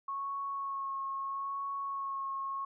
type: tone with vibrato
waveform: sine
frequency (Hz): 1098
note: C#6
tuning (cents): -17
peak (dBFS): -34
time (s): 0.08-2.65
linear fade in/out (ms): 5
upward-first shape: sine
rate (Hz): 0.77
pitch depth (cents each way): 17
effects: none